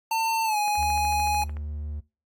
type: tone with pitch glide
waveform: square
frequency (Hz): 899 to 834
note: A5 to G#5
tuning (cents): +37 to +7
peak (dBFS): -23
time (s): 0.11-1.44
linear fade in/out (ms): 5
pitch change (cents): -130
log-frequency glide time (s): 0.44-0.57
type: click train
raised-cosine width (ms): 0.5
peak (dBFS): -29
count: 13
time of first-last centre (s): 0.68-1.569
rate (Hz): 13.5
type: tone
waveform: triangle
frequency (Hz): 74.5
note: D2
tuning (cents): +25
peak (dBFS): -28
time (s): 0.77-2.01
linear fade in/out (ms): 20
effects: noise-tail reverb RT60 0.3 s tail -21 dB re dry + AAC 64 kbps